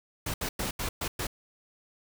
pink noise bursts at uneven times, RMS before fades -32 dBFS, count 6, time 0.26-0.34 / 0.41-0.49 / 0.59-0.71 / 0.79-0.89 / 1.01-1.08 / 1.19-1.27 s, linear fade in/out 5 ms, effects none

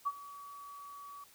sine tone with ADSR envelope, 1138 Hz, C#6, 45 cents sharp, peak -28 dBFS, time 0.05-1.24 s, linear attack 21 ms, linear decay 43 ms, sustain -18 dB, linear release 3 ms, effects white hiss -61 dBFS RMS until 1.34 s

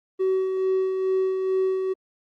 triangle tone with tremolo, 378 Hz, F#4, 37 cents sharp, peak -16 dBFS, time 0.19-1.94 s, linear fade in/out 20 ms, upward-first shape sine, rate 2.3 Hz, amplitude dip 45%, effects tanh soft clip ceiling -14 dBFS + Opus 24 kbps

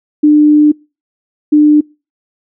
sine tone bursts at uneven times, 299.4 Hz, D4, 33 cents sharp, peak -3 dBFS, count 2, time 0.23-0.72 / 1.52-1.81 s, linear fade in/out 10 ms, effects noise-tail reverb RT60 0.3 s tail -26 dB re dry

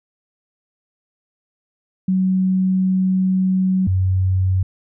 sine tone pair in turn, 187.3 / 93.65 Hz, F#3 / F#2, +21 / +21 cents, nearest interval octave, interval 1200 cents, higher first, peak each -14 dBFS, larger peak neither, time 2.08-3.87 / 3.87-4.63 s, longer first, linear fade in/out 5 ms, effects none

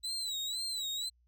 35% pulse tone with vibrato, 3951 Hz, B7, in tune, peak -33 dBFS, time 0.03-1.1 s, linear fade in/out 20 ms, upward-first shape sine, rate 2 Hz, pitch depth 100 cents each way, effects added 60 Hz sine -66 dBFS peak until 1.27 s

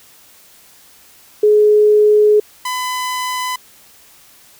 sine / sawtooth tone pair in turn, 421.6 / 1006.2 Hz, G#4 / B5, +26 / +32 cents, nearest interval octave + minor third, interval 1506 cents, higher second, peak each -7 / -15 dBFS, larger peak first, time 1.43-2.4 / 2.65-3.56 s, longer first, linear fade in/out 5 ms, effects white hiss -46 dBFS RMS until 4.59 s

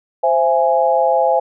sine chord, C augmented, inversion none, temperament equal with one note detuned, 523.3 / 669.2 / 830.6 Hz, C5 / E5 / G#5, 0 / +26 / 0 cents, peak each -16 dBFS, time 0.23-1.4 s, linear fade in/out 10 ms, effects none

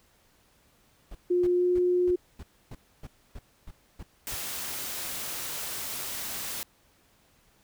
brown noise bursts, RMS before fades -40 dBFS, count 11, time 1.11-4.35 s, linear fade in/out 5 ms, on 40 ms, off 280 ms
sine tone with pitch glide, 356 to 358.3 Hz, F4 to F4, +33 to +44 cents, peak -21 dBFS, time 1.3-2.16 s, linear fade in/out 10 ms, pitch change +11 cents, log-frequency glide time 1.57-1.63 s
white noise, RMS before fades -35 dBFS, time 4.27-6.63 s, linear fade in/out 0 ms
effects pink hiss -64 dBFS RMS until 7.63 s

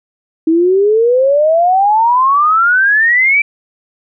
sine exponential sweep, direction up, 316.2 to 2349 Hz, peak -7 dBFS, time 0.47-3.42 s, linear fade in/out 5 ms, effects none

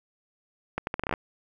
accelerating click train, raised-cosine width 0.5 ms, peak -13 dBFS, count 10, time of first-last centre 0.78-1.138 s, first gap 91 ms, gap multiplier 0.77, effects 9-bit

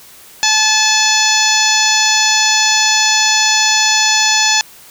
harmonic tone, 865 Hz, A5, 30 cents flat, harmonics 1 / 2 / 3 / 4 / 5 / 6 / 7 / 8, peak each -18 / -18 / -18 / -18 / -18 / -18 / -18 / -18 dBFS, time 0.43-4.61 s, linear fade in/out 0 ms, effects white hiss -40 dBFS RMS until 4.9 s

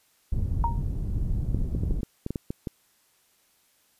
pink low-pass noise, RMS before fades -27 dBFS, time 0.32-2.01 s, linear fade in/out 5 ms, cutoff 130 Hz, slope 12 dB/octave
sine tone with exponential decay, 932.3 Hz, A#5, in tune, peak -20 dBFS, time 0.64-0.82 s, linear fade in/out 1 ms, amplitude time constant 37 ms
clicks, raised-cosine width 3 ms, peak -17 dBFS, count 10, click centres 1.546 / 1.75 / 1.835 / 1.909 / 2.032 / 2.264 / 2.306 / 2.358 / 2.505 / 2.672 s
effects white hiss -65 dBFS RMS until 3.99 s + resampled to 32000 Hz

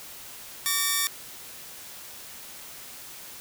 5% pulse tone pair together, 1147.2 / 1821 Hz, D6 / A#6, -41 / -41 cents, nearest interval minor sixth, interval 800 cents, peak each -15 dBFS, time 0.66-1.07 s, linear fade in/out 0 ms, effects white hiss -43 dBFS RMS until 3.4 s

